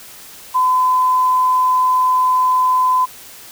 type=tone; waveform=sine; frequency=1015 Hz; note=B5; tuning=47 cents sharp; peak=-11 dBFS; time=0.54-3.06 s; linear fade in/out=20 ms; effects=white hiss -38 dBFS RMS until 3.51 s